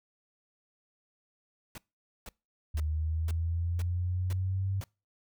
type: noise bursts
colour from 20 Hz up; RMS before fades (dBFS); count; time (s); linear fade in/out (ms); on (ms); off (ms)
pink; -44; 7; 1.75-4.84; 2; 30; 480
type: linear sweep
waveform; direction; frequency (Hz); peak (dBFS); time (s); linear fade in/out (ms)
sine; up; 75.4 to 97.7; -28; 2.74-4.81; 10
effects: noise-tail reverb RT60 0.3 s tail -26 dB re dry